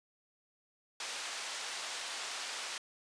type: band-pass noise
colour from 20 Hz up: white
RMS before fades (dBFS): -41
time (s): 1-2.78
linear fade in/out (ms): 2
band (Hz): 620 to 5700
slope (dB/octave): 12
effects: resampled to 22050 Hz